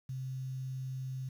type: tone with quantisation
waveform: sine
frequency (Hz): 130.81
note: C3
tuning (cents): 0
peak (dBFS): -36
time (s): 0.09-1.29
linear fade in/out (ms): 5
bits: 10
effects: none